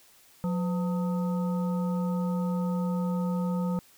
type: harmonic tone with a mistuned harmonic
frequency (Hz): 180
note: F#3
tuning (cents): -47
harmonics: 1 / 3 / 5 / 7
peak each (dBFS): -26 / -36 / -40 / -43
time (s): 0.44-3.79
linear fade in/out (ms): 0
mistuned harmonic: 3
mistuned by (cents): -110
effects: white hiss -58 dBFS RMS until 3.97 s